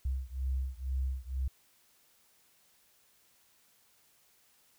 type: beating tone pair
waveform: sine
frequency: 64.7 / 66.8 Hz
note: C2 / C2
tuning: -19 / +36 cents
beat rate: 2.1 Hz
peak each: -34 / -35 dBFS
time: 0.05-1.48 s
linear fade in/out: 5 ms
effects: white hiss -67 dBFS RMS until 4.78 s